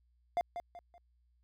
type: tone with echo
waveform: triangle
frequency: 698.5 Hz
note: F5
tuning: in tune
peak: -26 dBFS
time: 0.37-0.41 s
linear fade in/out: 0 ms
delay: 190 ms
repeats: 3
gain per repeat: -9 dB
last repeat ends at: 0.98 s
effects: added 60 Hz sine -68 dBFS peak until 1.43 s